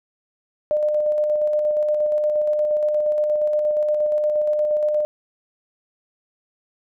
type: tone with tremolo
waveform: sine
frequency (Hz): 602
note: D5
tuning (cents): +43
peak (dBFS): -16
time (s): 0.71-5.05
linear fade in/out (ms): 0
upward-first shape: square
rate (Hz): 8.5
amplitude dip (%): 25
effects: none